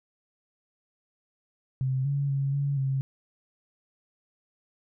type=tone with pitch steps; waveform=sine; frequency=131.3 / 140.9 / 137.8 / 141.1 / 134.7 Hz; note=C3 / C#3 / C#3 / C#3 / C#3; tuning=+6 / +29 / -10 / +31 / -49 cents; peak=-24 dBFS; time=1.81-3.01 s; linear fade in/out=0 ms; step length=240 ms; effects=none